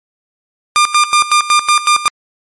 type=tone with tremolo; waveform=sawtooth; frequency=1200 Hz; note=D6; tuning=37 cents sharp; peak=-3 dBFS; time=0.76-2.08 s; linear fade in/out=0 ms; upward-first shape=square; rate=5.4 Hz; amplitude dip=80%; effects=MP3 48 kbps